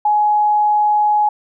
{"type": "tone", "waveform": "sine", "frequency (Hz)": 840, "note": "G#5", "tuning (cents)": 19, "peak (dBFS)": -11, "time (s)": [0.05, 1.29], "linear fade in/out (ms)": 5, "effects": []}